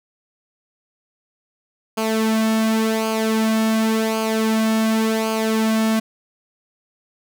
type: tone with flanger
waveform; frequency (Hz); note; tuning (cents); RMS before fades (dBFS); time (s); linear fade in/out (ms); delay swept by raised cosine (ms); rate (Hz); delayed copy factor
sawtooth; 221.1; A3; +9; -19; 1.97-6; 10; 0.53 to 2.53; 0.9; -0.65
effects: none